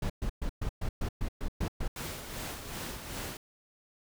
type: noise bursts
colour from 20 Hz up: brown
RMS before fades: -31 dBFS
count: 10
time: 0.02-1.88 s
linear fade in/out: 5 ms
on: 78 ms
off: 120 ms
type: noise with tremolo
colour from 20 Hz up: pink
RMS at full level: -38 dBFS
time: 1.96-3.37 s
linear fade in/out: 2 ms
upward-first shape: sine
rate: 2.6 Hz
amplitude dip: 50%
effects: none